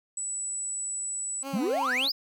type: tone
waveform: sine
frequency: 7902 Hz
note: B8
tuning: in tune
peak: -30 dBFS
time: 0.17-1.43 s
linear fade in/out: 2 ms
type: tone with vibrato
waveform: 15% pulse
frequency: 262.4 Hz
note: C4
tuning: 5 cents sharp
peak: -27 dBFS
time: 1.42-2.1 s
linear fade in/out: 50 ms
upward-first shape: sine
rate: 3.4 Hz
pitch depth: 86 cents each way
type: exponential sweep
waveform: triangle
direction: up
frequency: 171.2 to 5300 Hz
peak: -23 dBFS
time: 1.53-2.12 s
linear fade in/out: 10 ms
effects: none